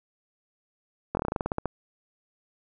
slowing click train, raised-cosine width 1 ms, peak -13 dBFS, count 13, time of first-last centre 1.15-1.657 s, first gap 21 ms, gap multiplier 1.12, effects none

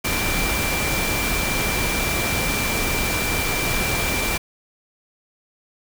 sine tone in noise, 2356 Hz, D7, 5 cents sharp, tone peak -26 dBFS, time 0.04-4.38 s, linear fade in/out 10 ms, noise pink, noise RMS -23 dBFS, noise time 0.04-4.38 s, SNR -6 dB, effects none

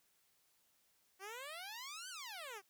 10% pulse exponential two-way sweep, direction up then down, 370 to 1568 to 370 Hz, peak -38 dBFS, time 1.19-2.62 s, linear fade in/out 50 ms, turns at 2.09 s, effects white hiss -75 dBFS RMS until 2.69 s

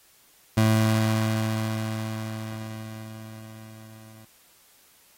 25% pulse tone with level ramp, 110 Hz, A2, in tune, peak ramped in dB -13 to -43 dBFS, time 0.57-4.25 s, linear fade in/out 5 ms, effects white hiss -58 dBFS RMS until 5.17 s + AAC 48 kbps

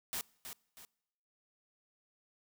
white noise with echo, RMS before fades -38 dBFS, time 0.13-0.21 s, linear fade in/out 0 ms, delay 320 ms, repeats 2, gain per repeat -8 dB, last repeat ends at 0.85 s, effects noise-tail reverb RT60 0.9 s tail -25 dB re dry

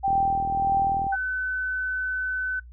sine tone with tremolo, 784 Hz, G5, in tune, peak -18 dBFS, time 0.03-1.16 s, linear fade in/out 20 ms, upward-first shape triangle, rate 1.7 Hz, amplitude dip 50%
click train, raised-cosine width 3 ms, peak -23 dBFS, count 41, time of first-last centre 0.08-1.068 s, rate 40.5 Hz
sine tone, 1512 Hz, F#6, 37 cents sharp, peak -25 dBFS, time 1.12-2.6 s, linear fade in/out 10 ms
effects noise-tail reverb RT60 0.1 s tail -18 dB re dry + added 60 Hz sine -42 dBFS peak until 2.72 s

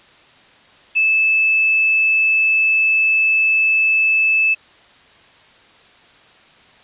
sine tone with quantisation, 2620 Hz, E7, 11 cents flat, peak -12 dBFS, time 0.95-4.55 s, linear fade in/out 20 ms, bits 7, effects white hiss -48 dBFS RMS until 6.83 s + resampled to 8000 Hz

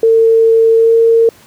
sine tone with pitch glide, 452 to 457 Hz, A4 to A#4, +47 to -34 cents, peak -5 dBFS, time 0.03-1.29 s, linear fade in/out 2 ms, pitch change +19 cents, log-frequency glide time 0.74-0.95 s, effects pink hiss -43 dBFS RMS until 1.46 s + high-pass 80 Hz 12 dB/octave

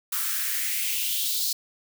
blue noise with high-pass filter sweep, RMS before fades -27 dBFS, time 0.12-1.53 s, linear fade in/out 5 ms, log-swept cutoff 1200 to 4500 Hz, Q 3.6, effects none

